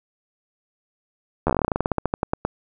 slowing click train, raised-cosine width 1 ms, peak -6 dBFS, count 22, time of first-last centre 1.47-2.45 s, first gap 12 ms, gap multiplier 1.12, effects none

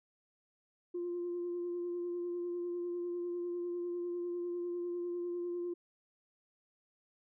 sine tone with vibrato, 350 Hz, F4, 4 cents sharp, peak -34 dBFS, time 0.94-5.74 s, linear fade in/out 10 ms, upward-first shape sine, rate 10 Hz, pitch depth 18 cents each way, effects tanh soft clip ceiling -31 dBFS

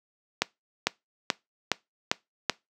accelerating click train, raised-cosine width 0.2 ms, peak -4 dBFS, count 6, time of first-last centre 0.42-2.497 s, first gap 450 ms, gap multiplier 0.96, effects noise-tail reverb RT60 0.2 s tail -22 dB re dry + high-pass 200 Hz 12 dB/octave

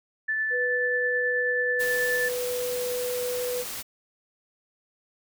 sine tone with tremolo, 1753 Hz, A6, 7 cents flat, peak -23 dBFS, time 0.28-2.29 s, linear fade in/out 10 ms, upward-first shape triangle, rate 9.3 Hz, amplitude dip 25%
sine tone, 494.1 Hz, B4, 1 cent sharp, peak -27 dBFS, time 0.5-3.65 s, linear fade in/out 50 ms
white noise, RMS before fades -35 dBFS, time 1.79-3.83 s, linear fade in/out 20 ms
effects none

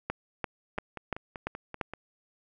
two click trains, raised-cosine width 0.5 ms, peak -15 / -23 dBFS, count 6 / 7, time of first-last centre 0.1-1.812 / 0.78-1.936 s, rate 2.92 / 5.19 Hz, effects none

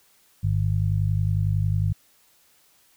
harmonic tone, 51 Hz, G#1, 31 cents flat, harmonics 1 / 2 / 3, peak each -29 / -21 / -27 dBFS, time 0.43-1.93 s, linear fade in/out 10 ms, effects white hiss -60 dBFS RMS until 2.96 s

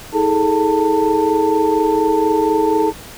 sine tone cluster, 319.3 / 417.6 / 441.8 / 893 Hz, D#4 / G#4 / A4 / A5, +45 / +10 / +7 / +25 cents, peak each -18 dBFS, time 0.12-2.93 s, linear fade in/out 50 ms, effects pink hiss -36 dBFS RMS until 3.17 s

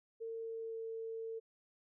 sine tone with pitch glide, 453.7 to 450 Hz, A#4 to A4, -47 to +39 cents, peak -40 dBFS, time 0.2-1.4 s, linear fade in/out 20 ms, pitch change -14 cents, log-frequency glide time 0.38-0.86 s, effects none

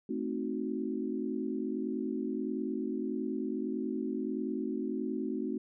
sine chord, A diminished seventh, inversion none, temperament equal, 220 / 261.6 / 311.1 / 370 Hz, A3 / C4 / Eb4 / Gb4, 0 / 0 / 0 / 0 cents, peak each -37 / -36 / -38 / -38 dBFS, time 0.09-5.58 s, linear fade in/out 5 ms, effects none

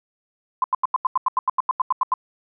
sine tone bursts, 1028 Hz, C6, 31 cents flat, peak -15 dBFS, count 15, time 0.62-2.139 s, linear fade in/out 2 ms, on 21 ms, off 86 ms, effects none

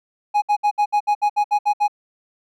triangle tone bursts, 830.6 Hz, G#5, in tune, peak -12 dBFS, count 11, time 0.34-1.881 s, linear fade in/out 20 ms, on 81 ms, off 65 ms, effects none

